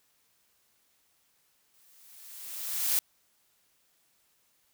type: noise with exponential growth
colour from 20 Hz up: blue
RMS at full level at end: -25 dBFS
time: 1.74-2.99 s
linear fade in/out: 1 ms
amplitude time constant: 270 ms
effects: white hiss -70 dBFS RMS until 4.73 s